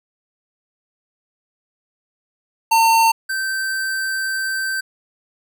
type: tone pair in turn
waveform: square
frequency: 906 / 1553.7 Hz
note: A#5 / G6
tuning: -50 / -16 cents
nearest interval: major sixth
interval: 934 cents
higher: second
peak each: -12 / -21 dBFS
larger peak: first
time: 2.71-3.12 / 3.29-4.81 s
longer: second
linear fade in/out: 10 ms
effects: none